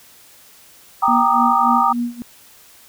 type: chord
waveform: sine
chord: Eb major seventh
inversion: first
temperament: equal with one note detuned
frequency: 784 / 932.3 / 1192.4 / 1244.5 Hz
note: G5 / Bb5 / D6 / Eb6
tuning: 0 / 0 / +26 / 0 cents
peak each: -18 dBFS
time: 1.02-1.93 s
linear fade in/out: 10 ms
type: tone with tremolo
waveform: sine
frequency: 239.4 Hz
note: A#3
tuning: 46 cents sharp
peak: -17 dBFS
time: 1.08-2.22 s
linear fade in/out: 0 ms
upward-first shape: sine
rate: 3.5 Hz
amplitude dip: 90%
effects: white hiss -47 dBFS RMS until 2.88 s